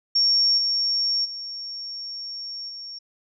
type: tone with level steps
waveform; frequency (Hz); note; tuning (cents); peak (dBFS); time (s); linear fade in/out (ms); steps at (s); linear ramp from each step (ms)
sine; 5510; F8; -24; -16 / -20 / -31 / -34; 0.15-2.99; 10; 0.57 / 1.24 / 2.68; 20
effects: none